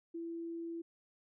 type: tone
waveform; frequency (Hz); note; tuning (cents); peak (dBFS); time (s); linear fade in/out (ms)
sine; 334.4; E4; +25; -39; 0.14-0.82; 10
effects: none